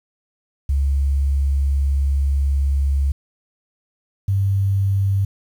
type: tone pair in turn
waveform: sine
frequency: 69.3 / 98 Hz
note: C#2 / G2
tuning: 0 / 0 cents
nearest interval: tritone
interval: 600 cents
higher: second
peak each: -15 dBFS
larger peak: neither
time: 0.69-3.12 / 4.28-5.25 s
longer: first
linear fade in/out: 5 ms
effects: 8-bit